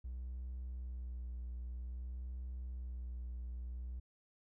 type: tone with vibrato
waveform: triangle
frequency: 61.74 Hz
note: B1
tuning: in tune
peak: -38 dBFS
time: 0.04-4 s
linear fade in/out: 10 ms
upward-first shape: sine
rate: 0.52 Hz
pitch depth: 28 cents each way
effects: tanh soft clip ceiling -36 dBFS